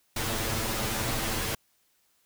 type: noise with comb filter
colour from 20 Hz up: pink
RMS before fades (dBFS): -30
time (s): 0.16-1.55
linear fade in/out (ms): 5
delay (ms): 9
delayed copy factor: +1
effects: white hiss -69 dBFS RMS until 2.25 s